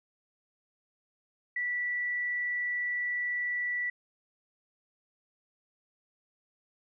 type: tone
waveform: sine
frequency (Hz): 1959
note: B6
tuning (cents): -15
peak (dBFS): -29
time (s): 1.56-3.9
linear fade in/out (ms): 5
effects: none